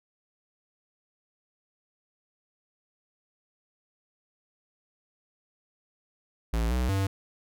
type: tone with pitch steps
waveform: square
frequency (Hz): 56.4 / 62.4 / 97.3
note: A1 / B1 / G2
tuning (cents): +44 / +19 / -12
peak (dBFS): -25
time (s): 6.53-7.07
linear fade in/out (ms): 5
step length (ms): 180
effects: none